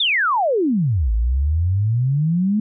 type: exponential two-way sweep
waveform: sine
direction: down then up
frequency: 3729 to 52.7 to 218.5 Hz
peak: -15 dBFS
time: 0-2.6 s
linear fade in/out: 5 ms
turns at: 1.12 s
effects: none